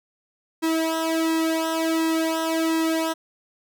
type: tone with flanger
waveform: sawtooth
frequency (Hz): 323.9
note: E4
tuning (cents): -30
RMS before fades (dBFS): -23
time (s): 0.62-3.14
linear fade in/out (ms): 20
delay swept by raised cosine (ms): 1.7 to 2.66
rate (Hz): 1.4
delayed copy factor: -1
effects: none